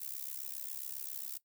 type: noise with amplitude modulation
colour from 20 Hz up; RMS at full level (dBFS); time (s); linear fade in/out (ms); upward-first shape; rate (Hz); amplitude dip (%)
violet; -38; 0-1.38; 10; sine; 67.4; 100
effects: noise-tail reverb RT60 0.1 s tail -17 dB re dry